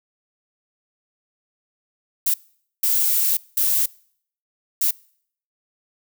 violet noise bursts at uneven times, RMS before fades -19 dBFS, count 4, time 2.26-2.34 / 2.83-3.37 / 3.57-3.86 / 4.81-4.91 s, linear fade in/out 5 ms, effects noise-tail reverb RT60 0.6 s tail -24 dB re dry

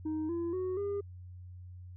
sine tone with pitch steps, 311.1 / 339.3 / 370 / 403.4 Hz, D#4 / F4 / F#4 / G4, 0 / -50 / 0 / +50 cents, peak -29 dBFS, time 0.05-1.01 s, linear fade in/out 10 ms, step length 240 ms, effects tanh soft clip ceiling -31 dBFS + added 90 Hz sine -45 dBFS peak until 1.96 s

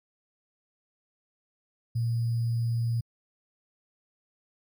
sine tone with sample-and-hold, 116.54 Hz, A#2, in tune, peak -24 dBFS, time 1.95-3.01 s, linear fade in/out 10 ms, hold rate 4900 Hz, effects MP3 96 kbps

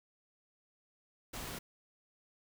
pink noise, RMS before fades -43 dBFS, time 1.33-1.59 s, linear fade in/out 10 ms, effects none

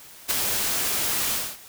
white noise with ADSR envelope, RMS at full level -20 dBFS, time 0.28-1.58 s, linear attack 31 ms, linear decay 3 ms, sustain -5 dB, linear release 250 ms, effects white hiss -46 dBFS RMS until 1.68 s

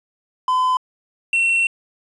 triangle tone pair in turn, 1017 / 2715 Hz, C6 / F7, -50 / -50 cents, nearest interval octave + perfect fourth, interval 1700 cents, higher second, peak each -13 dBFS, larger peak neither, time 0.48-0.77 / 1.33-1.67 s, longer second, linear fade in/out 2 ms, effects resampled to 22050 Hz + 8-bit

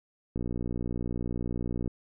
click train, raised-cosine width 3 ms, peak -21 dBFS, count 92, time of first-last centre 0.36-1.877 s, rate 60 Hz, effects none

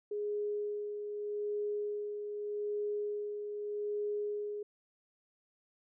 sine tone with tremolo, 415.3 Hz, G#4, in tune, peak -32 dBFS, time 0.11-4.63 s, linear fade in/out 5 ms, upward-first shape sine, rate 0.82 Hz, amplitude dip 45%, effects none

